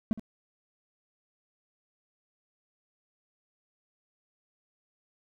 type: tone with echo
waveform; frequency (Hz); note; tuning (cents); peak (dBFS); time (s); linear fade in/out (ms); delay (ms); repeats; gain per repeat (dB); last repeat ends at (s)
triangle; 220; A3; 0; -21; 0.11-0.13; 0; 65; 1; -13; 0.195
effects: none